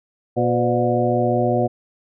harmonic tone with a mistuned harmonic, 120.2 Hz, B2, 46 cents flat, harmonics 1 / 2 / 3 / 4 / 5 / 6, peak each -23 / -23 / -23 / -23 / -23 / -23 dBFS, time 0.36-1.68 s, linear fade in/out 20 ms, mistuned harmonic 4, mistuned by +89 cents, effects none

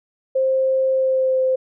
sine tone with pitch glide, 527 to 519.7 Hz, C5 to C5, +12 to -12 cents, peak -15 dBFS, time 0.35-1.56 s, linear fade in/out 10 ms, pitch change -24 cents, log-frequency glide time 0.92-1.42 s, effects none

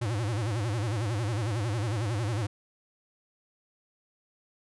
square tone with vibrato, 110 Hz, A2, in tune, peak -28 dBFS, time 0.01-2.47 s, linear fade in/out 10 ms, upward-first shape sine, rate 11 Hz, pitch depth 190 cents each way, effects resampled to 24000 Hz

